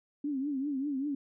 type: tone with vibrato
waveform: sine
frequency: 278.4 Hz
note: C#4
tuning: 8 cents sharp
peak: -30 dBFS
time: 0.24-1.15 s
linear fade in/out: 5 ms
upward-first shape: triangle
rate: 5.1 Hz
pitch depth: 140 cents each way
effects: none